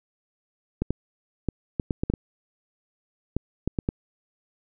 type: clicks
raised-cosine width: 3 ms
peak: -11 dBFS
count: 12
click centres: 0.82 / 0.906 / 1.487 / 1.798 / 1.908 / 2.035 / 2.1 / 2.138 / 3.366 / 3.676 / 3.788 / 3.889 s
effects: none